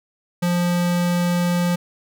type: tone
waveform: square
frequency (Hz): 175.4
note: F3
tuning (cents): +8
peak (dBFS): -18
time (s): 0.42-1.76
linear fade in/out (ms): 10
effects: none

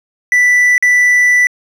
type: tone with dropouts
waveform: triangle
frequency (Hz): 1975.5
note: B6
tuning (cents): 0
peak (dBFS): -5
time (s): 0.32-1.47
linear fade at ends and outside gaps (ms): 1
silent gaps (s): 0.78-0.825
effects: resampled to 32000 Hz

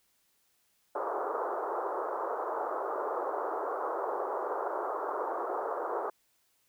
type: band-pass noise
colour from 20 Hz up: pink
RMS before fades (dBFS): -34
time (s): 0.95-6.1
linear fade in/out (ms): 5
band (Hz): 380 to 1300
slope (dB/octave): 48
effects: white hiss -72 dBFS RMS until 6.68 s

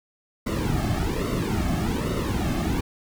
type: noise with flanger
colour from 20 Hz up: brown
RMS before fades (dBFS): -25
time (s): 0.46-2.81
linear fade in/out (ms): 10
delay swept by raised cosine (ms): 1.2 to 2.11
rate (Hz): 1.2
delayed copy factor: -0.8
effects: none

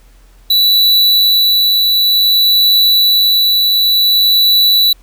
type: tone with tremolo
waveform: square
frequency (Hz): 3951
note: B7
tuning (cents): 0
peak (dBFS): -7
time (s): 0.5-4.93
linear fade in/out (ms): 5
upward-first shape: triangle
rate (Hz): 0.55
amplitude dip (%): 25
effects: added 42 Hz sine -41 dBFS peak until 5.02 s + pink hiss -51 dBFS RMS until 5.02 s

